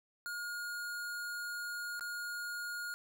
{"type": "tone with dropouts", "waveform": "square", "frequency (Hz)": 1430, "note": "F6", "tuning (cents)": 41, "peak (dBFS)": -39, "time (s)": [0.26, 2.94], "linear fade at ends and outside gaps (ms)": 0, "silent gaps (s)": [1.995, 2.009], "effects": []}